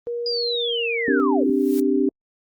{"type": "tone with pitch glide", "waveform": "sine", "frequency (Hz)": [475, 464.7], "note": ["A#4", "A#4"], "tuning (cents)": [33, -5], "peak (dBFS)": -24, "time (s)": [0.07, 1.2], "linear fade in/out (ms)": 0, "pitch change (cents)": -38, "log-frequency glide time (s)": [0.6, 0.86]}
{"type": "linear sweep", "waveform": "sine", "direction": "down", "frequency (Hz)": [4942, 207.7], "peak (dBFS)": -23, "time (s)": [0.26, 1.5], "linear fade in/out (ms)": 2}
{"type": "chord", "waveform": "sine", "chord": "C suspended second", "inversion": "none", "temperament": "equal", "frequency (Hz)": [261.6, 293.7, 392], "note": ["C4", "D4", "G4"], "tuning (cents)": [0, 0, 0], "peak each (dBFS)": -21, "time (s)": [1.08, 2.09], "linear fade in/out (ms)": 2}
{"type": "noise with exponential growth", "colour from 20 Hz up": "blue", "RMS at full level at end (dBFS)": -33, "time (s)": [1.4, 1.8], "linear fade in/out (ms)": 2, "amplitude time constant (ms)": 85}
{"effects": ["Opus 32 kbps"]}